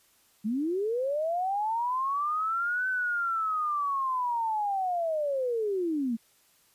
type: linear two-way sweep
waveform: sine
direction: up then down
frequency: 200 to 1527 to 217.5 Hz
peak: -26 dBFS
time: 0.44-6.17 s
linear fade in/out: 20 ms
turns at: 2.88 s
effects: white hiss -64 dBFS RMS until 6.74 s + resampled to 32000 Hz